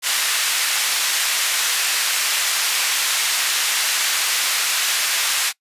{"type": "band-pass noise", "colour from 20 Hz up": "pink", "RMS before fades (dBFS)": -20, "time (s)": [0.02, 5.53], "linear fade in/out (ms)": 50, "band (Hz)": [1800, 13000], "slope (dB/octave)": 12, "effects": ["noise-tail reverb RT60 0.1 s tail -23 dB re dry", "resampled to 32000 Hz"]}